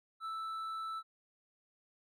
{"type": "tone with hard clipping", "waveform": "sine", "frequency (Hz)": 1318.5, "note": "E6", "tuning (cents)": 0, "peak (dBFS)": -39, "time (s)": [0.2, 1.03], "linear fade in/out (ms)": 50, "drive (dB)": 4, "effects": []}